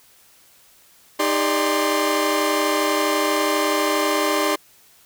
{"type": "tone cluster", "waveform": "sawtooth", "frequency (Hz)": [310.1, 400.5, 588, 1048], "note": ["D#4", "G4", "D5", "C6"], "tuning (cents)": [-6, 37, 2, 2], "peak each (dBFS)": -20, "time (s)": [1.19, 4.56], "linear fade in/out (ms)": 10, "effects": ["white hiss -53 dBFS RMS until 5.05 s"]}